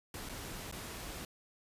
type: noise with dropouts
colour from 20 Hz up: pink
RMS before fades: -44 dBFS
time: 0.14-1.25 s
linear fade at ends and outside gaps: 2 ms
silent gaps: 0.29-0.294 / 0.714-0.724 s
effects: resampled to 32000 Hz